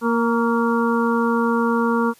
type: harmonic tone with a mistuned harmonic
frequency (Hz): 233.1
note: A#3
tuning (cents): 0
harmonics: 1 / 2 / 4 / 5 / 6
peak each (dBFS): -19 / -22 / -25 / -26 / -27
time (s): 0.01-2.14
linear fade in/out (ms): 50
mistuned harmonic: 5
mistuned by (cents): -35
effects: white hiss -52 dBFS RMS until 2.19 s + resampled to 32000 Hz